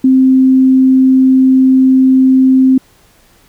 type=tone; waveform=sine; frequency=261.6 Hz; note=C4; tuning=in tune; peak=-4 dBFS; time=0.04-2.78 s; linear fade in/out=5 ms; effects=pink hiss -48 dBFS RMS until 3.48 s